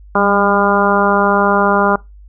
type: harmonic tone with a mistuned harmonic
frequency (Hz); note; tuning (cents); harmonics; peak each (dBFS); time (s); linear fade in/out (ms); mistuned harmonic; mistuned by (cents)
201.6; G3; +49; 1 / 2 / 3 / 4 / 5 / 6 / 7; -18 / -18 / -18 / -18 / -18 / -18 / -18; 0.15-1.96; 5; 1; -34
effects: noise-tail reverb RT60 0.2 s tail -22 dB re dry + added 50 Hz sine -36 dBFS peak until 2.28 s